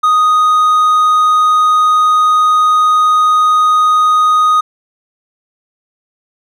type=tone; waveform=triangle; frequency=1244.5 Hz; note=D#6; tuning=in tune; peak=-5 dBFS; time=0.03-4.61 s; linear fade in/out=10 ms; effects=none